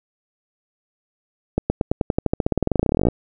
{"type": "accelerating click train", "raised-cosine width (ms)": 2, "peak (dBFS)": -4, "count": 30, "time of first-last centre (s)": [1.58, 3.085], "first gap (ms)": 120, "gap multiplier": 0.93, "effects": []}